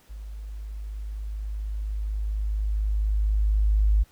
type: tone with level ramp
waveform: sine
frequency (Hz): 52.1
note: G#1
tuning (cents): +6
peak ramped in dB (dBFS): -35 to -16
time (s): 0.09-4.04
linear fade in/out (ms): 20
effects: pink hiss -59 dBFS RMS until 4.11 s